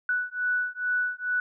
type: beating tone pair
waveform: sine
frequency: 1480 / 1482.3 Hz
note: F#6 / F#6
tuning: 0 / +3 cents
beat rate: 2.3 Hz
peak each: -28 dBFS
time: 0.09-1.4 s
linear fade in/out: 2 ms
effects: none